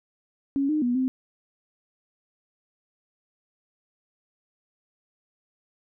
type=tone with pitch steps; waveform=sine; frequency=276.8 / 305.6 / 243.7 / 259.3 Hz; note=C#4 / D#4 / B3 / C4; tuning=-2 / -31 / -23 / -15 cents; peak=-21 dBFS; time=0.56-1.08 s; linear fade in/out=0 ms; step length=130 ms; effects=none